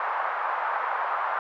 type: band-pass noise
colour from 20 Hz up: white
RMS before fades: -28 dBFS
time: 0-1.39 s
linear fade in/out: 2 ms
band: 740 to 1300 Hz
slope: 24 dB/octave
effects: none